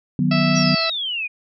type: chord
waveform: sine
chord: B major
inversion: first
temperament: just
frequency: 154.34 / 185.21 / 246.9 Hz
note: D#3 / F#3 / B3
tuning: -14 / +2 / 0 cents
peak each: -20 dBFS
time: 0.19-0.75 s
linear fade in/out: 2 ms
type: harmonic tone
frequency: 658 Hz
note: E5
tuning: 3 cents flat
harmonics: 1 / 2 / 3 / 4 / 5 / 6 / 7 / 8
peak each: -25 / -26 / -30 / -25 / -34 / -35 / -28 / -31 dBFS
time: 0.31-0.9 s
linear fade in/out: 5 ms
type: exponential sweep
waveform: sine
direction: down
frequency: 5900 to 2402 Hz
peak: -22 dBFS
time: 0.55-1.28 s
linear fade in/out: 20 ms
effects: none